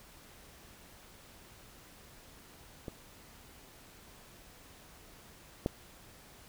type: clicks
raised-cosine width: 2 ms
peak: -26 / -16 dBFS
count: 2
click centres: 2.882 / 5.661 s
effects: pink hiss -56 dBFS RMS until 6.48 s